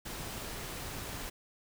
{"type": "noise", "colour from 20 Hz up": "pink", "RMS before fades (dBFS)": -41, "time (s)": [0.05, 1.3], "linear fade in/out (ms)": 10, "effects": []}